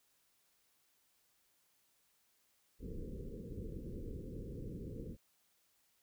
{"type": "low-pass noise", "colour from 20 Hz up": "pink", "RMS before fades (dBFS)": -45, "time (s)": [2.79, 5.17], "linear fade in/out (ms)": 50, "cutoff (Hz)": 510, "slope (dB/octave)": 96, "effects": ["white hiss -75 dBFS RMS until 6.02 s"]}